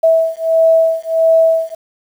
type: beating tone pair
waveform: sine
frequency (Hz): 651 / 652.5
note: E5 / E5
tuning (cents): -22 / -18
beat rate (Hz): 1.5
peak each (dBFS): -12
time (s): 0.03-1.75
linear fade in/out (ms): 10
effects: 7-bit